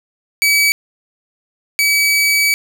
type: tone pair in turn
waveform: sawtooth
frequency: 2284 / 2284 Hz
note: D7 / D7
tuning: -49 / -49 cents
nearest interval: unison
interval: 0 cents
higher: neither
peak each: -7 / -8 dBFS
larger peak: first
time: 0.42-0.72 / 1.79-2.54 s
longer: second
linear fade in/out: 0 ms
effects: none